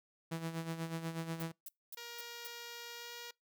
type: tone with tremolo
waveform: sawtooth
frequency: 164.2 Hz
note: E3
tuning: 6 cents flat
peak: -32 dBFS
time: 0.31-1.52 s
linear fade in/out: 10 ms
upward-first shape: sine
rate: 8.2 Hz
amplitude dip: 65%
type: noise bursts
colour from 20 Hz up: violet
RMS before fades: -46 dBFS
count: 5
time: 1.4-2.47 s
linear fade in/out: 0 ms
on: 22 ms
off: 240 ms
type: tone with pitch glide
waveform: 5% pulse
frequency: 472.8 to 475.5 Hz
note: A#4 to A#4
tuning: +24 to +34 cents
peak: -34 dBFS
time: 1.97-3.31 s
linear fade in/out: 5 ms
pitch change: +10 cents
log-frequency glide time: 2.96-3.11 s
effects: noise-tail reverb RT60 0.2 s tail -26 dB re dry